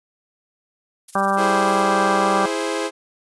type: noise with tremolo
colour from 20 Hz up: violet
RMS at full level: -33 dBFS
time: 1.08-1.83 s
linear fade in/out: 5 ms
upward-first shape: sine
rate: 20 Hz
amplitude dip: 80%
type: harmonic tone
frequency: 196 Hz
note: G3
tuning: in tune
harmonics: 1 / 2 / 3 / 4 / 5 / 6 / 7 / 8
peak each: -25 / -29 / -25 / -22 / -26 / -21 / -32 / -28 dBFS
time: 1.15-2.46 s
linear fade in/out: 5 ms
type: chord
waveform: sawtooth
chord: E augmented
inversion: none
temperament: equal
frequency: 329.6 / 415.3 / 523.3 Hz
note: E4 / G#4 / B#4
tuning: 0 / 0 / 0 cents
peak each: -22 dBFS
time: 1.36-2.91 s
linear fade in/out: 50 ms
effects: resampled to 24000 Hz